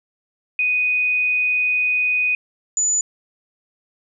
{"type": "tone pair in turn", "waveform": "sine", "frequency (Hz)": [2489, 6975], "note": ["D#7", "A8"], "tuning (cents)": [0, -16], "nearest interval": "octave + tritone", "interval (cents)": 1784, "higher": "second", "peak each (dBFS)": -16, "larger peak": "neither", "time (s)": [[0.59, 2.35], [2.77, 3.01]], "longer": "first", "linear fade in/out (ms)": 2, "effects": []}